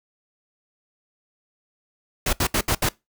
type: noise bursts at uneven times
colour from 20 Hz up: pink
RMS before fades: -21 dBFS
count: 5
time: 2.26-2.33 / 2.4-2.47 / 2.54-2.61 / 2.68-2.75 / 2.82-2.89 s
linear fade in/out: 5 ms
effects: noise-tail reverb RT60 0.2 s tail -22 dB re dry